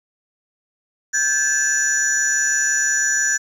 sine tone cluster, 1575 / 1721 / 5880 / 6890 Hz, G6 / A6 / F#8 / A8, +8 / -39 / -12 / -37 cents, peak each -21 dBFS, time 1.13-3.38 s, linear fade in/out 20 ms, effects tanh soft clip ceiling -9 dBFS + 8-bit

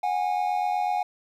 triangle tone pair together, 730 / 818.1 Hz, F#5 / G#5, -24 / -26 cents, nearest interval major second, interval 198 cents, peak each -24 dBFS, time 0.03-1.03 s, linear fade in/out 5 ms, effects 10-bit

